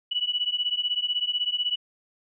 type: beating tone pair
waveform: sine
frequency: 2941 / 2957 Hz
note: F#7 / F#7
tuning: -11 / -2 cents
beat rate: 16 Hz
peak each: -27 dBFS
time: 0.11-1.76 s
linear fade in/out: 10 ms
effects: none